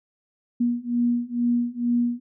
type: beating tone pair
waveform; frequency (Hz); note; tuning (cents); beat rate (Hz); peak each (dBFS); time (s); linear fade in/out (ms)
sine; 238.7 / 240.9; A#3 / B3; +41 / -43; 2.2; -24 / -23; 0.6-2.2; 10
effects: none